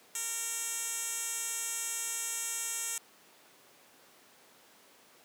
10% pulse tone with band-pass filter, 460.8 Hz, A#4, 20 cents flat, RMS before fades -36 dBFS, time 0.15-2.98 s, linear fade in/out 2 ms, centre 8700 Hz, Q 3.3, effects pink hiss -59 dBFS RMS until 5.24 s + high-pass 300 Hz 12 dB/octave

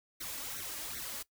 white noise with flanger, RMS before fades -41 dBFS, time 0.2-1.23 s, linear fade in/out 10 ms, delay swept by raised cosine 0.49 to 3.59 ms, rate 2.6 Hz, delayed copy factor +1, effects noise-tail reverb RT60 0.1 s tail -19 dB re dry

